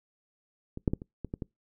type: clicks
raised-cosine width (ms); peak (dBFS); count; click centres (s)
3; -24 / -11 / -15 / -28 / -22 / -21 / -21; 7; 0.774 / 0.878 / 0.935 / 1.019 / 1.247 / 1.339 / 1.422
effects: noise-tail reverb RT60 0.2 s tail -26 dB re dry